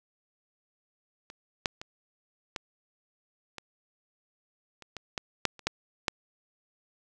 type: clicks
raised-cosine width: 0.2 ms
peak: -27 / -9 / -22 / -16 / -22 / -29 / -21 / -14 / -6 / -30 / -9 / -8 dBFS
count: 12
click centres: 1.301 / 1.658 / 1.815 / 2.562 / 3.583 / 4.823 / 4.967 / 5.178 / 5.453 / 5.593 / 5.67 / 6.082 s
effects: none